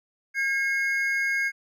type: tone pair together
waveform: triangle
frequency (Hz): 1620 / 2166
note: G#6 / C#7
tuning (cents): -43 / -41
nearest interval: perfect fourth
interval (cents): 502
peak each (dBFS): -24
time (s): 0.34-1.52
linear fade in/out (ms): 50
effects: none